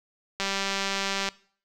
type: click train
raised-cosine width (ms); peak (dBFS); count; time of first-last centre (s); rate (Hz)
0.2; -11; 175; 0.4-1.288; 196
effects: noise-tail reverb RT60 0.5 s tail -21 dB re dry